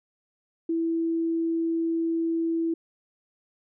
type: tone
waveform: sine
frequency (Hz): 330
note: E4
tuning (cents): +2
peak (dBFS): -23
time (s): 0.69-2.74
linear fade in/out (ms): 5
effects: none